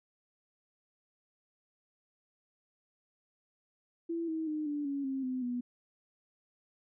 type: tone with pitch steps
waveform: sine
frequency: 334.4 / 319.9 / 305.9 / 292.6 / 279.9 / 267.7 / 256.1 / 244.9 Hz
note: E4 / D#4 / D#4 / D4 / C#4 / C4 / C4 / B3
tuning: +25 / +48 / -29 / -6 / +17 / +40 / -37 / -14 cents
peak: -32 dBFS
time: 4.09-5.61 s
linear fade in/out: 10 ms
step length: 190 ms
effects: none